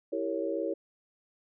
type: chord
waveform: sine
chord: E diminished seventh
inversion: none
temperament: equal with one note detuned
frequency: 329.6 / 392 / 458.4 / 554.4 Hz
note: E4 / G4 / Bb4 / Db5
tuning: 0 / 0 / -29 / 0 cents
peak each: -34 / -36 / -35 / -34 dBFS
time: 0.12-0.74 s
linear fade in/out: 10 ms
effects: none